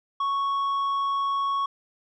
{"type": "tone with tanh clipping", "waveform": "sine", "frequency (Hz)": 1108.7, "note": "C#6", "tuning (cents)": 0, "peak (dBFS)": -24, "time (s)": [0.2, 1.66], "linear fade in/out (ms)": 5, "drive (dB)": 5, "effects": []}